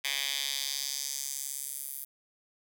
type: tone with high-pass filter sweep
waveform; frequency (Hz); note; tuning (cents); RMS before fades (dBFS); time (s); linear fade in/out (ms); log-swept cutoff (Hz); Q
10% pulse; 138.59; C#3; 0; -35; 0.04-2.05; 10; 2600 to 12000; 1.7
effects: none